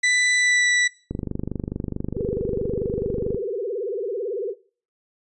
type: tone with pitch glide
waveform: 40% pulse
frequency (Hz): 1985 to 1963.3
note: B6 to B6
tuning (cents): +8 to -11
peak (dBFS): -16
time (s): 0.03-0.88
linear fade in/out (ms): 10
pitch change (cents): -19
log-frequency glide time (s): 0.36-0.68
type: click train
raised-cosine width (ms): 3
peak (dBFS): -14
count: 56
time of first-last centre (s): 1.11-3.346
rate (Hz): 24.6
type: tone with vibrato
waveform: sine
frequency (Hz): 431.5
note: A4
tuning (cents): -34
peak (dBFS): -24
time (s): 2.14-4.55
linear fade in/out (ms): 50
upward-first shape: sine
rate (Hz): 18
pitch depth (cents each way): 240
effects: noise-tail reverb RT60 0.4 s tail -19 dB re dry + resampled to 24000 Hz

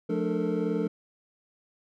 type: tone cluster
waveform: triangle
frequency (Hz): 176 / 215.9 / 295.5 / 437.5 / 459.9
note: F3 / A3 / D4 / A4 / A#4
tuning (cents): +14 / -33 / +11 / -10 / -23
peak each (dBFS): -30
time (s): 0.09-0.88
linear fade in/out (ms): 10
effects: none

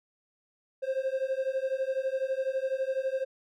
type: beating tone pair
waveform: triangle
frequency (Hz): 523.3 / 535.3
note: C5 / C5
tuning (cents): 0 / +39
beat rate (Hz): 12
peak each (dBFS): -29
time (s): 0.82-3.25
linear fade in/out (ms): 20
effects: none

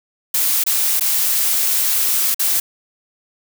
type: noise with dropouts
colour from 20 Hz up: blue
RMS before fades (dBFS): -17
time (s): 0.34-2.6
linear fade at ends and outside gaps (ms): 5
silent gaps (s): 0.638-0.664 / 0.997-1.008 / 2.345-2.394
effects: none

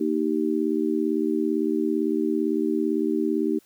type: chord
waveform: sine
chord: Eb major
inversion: second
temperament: just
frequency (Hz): 233.3 / 311.1 / 388.9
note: Bb3 / Eb4 / G4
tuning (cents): +2 / 0 / -14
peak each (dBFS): -27 / -24 / -26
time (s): 0-3.59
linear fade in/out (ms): 10
effects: white hiss -60 dBFS RMS until 3.65 s

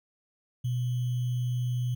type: tone with sample-and-hold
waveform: sine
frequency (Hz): 123.47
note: B2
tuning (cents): 0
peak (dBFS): -26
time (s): 0.64-1.95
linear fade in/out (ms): 10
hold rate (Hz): 3150
effects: none

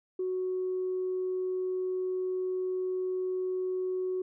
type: tone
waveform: sine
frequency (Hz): 370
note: F#4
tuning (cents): 0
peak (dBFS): -28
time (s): 0.19-4.22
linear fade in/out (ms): 5
effects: tanh soft clip ceiling -24 dBFS

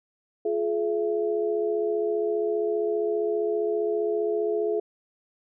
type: tone cluster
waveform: sine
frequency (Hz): 349.7 / 424.8 / 671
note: F4 / G#4 / E5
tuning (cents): +2 / +39 / +31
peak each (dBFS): -30 / -24 / -33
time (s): 0.45-4.8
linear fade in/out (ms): 5
effects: none

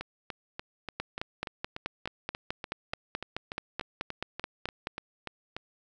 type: two click trains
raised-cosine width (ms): 0.3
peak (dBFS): -16 / -20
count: 19 / 20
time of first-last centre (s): 1-4.871 / 0.01-5.566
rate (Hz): 4.65 / 3.42
effects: none

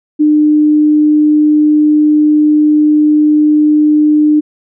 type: tone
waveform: sine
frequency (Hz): 301.7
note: D4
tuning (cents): +47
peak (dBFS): -5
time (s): 0.19-4.41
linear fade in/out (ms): 20
effects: none

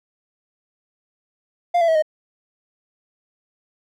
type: tone with pitch steps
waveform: triangle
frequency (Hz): 698.5 / 671.2 / 645 / 619.8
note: F5 / E5 / E5 / D#5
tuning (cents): 0 / +31 / -38 / -7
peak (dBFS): -12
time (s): 1.74-2.024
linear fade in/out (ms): 10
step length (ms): 71
effects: none

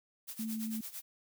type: noise with tremolo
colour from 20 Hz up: blue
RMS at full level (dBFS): -42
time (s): 0.27-1.02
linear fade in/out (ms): 20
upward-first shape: sine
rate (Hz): 8.9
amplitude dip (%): 80
type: tone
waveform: sine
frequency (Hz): 221.4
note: A3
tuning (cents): +11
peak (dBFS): -35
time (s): 0.39-0.81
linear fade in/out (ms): 5
effects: none

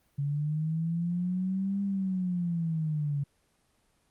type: linear two-way sweep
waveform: sine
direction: up then down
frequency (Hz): 140 to 200 to 140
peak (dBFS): -27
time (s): 0.18-3.24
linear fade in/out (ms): 10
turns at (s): 1.82
effects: pink hiss -70 dBFS RMS until 4.1 s + Opus 24 kbps

